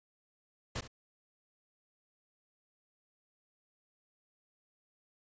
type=noise with echo; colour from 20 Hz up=pink; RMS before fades=-37 dBFS; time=0.75-0.81 s; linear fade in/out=10 ms; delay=68 ms; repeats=1; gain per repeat=-13 dB; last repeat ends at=0.878 s; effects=resampled to 16000 Hz